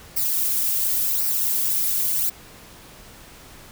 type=noise with flanger; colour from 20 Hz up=violet; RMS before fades=-22 dBFS; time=0.16-2.3 s; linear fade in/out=10 ms; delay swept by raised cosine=0.28 to 2.78 ms; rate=0.92 Hz; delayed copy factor=-0.6; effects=pink hiss -45 dBFS RMS until 3.71 s